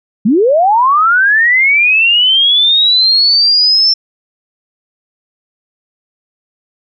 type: linear sweep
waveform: sine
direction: up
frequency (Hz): 186.6 to 5380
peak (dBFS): -6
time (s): 0.25-3.94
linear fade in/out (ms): 10
effects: none